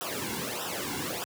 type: noise with flanger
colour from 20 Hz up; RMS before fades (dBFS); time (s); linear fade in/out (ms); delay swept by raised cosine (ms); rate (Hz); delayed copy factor
pink; -34; 0.01-1.24; 0; 0.45 to 1.65; 1.6; -0.9
effects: high-pass 100 Hz 12 dB/octave